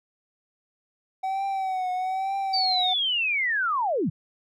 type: tone with vibrato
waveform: triangle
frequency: 758 Hz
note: F#5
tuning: 42 cents sharp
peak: -23 dBFS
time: 1.23-2.94 s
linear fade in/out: 10 ms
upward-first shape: triangle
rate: 1.1 Hz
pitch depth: 69 cents each way
type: linear sweep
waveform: sine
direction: down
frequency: 4680 to 116.54 Hz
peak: -22 dBFS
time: 2.53-4.1 s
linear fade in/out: 10 ms
effects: none